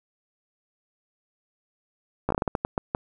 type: slowing click train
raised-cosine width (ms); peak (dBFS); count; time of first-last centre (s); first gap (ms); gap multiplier
1; -10; 11; 2.29-2.949; 14; 1.32
effects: none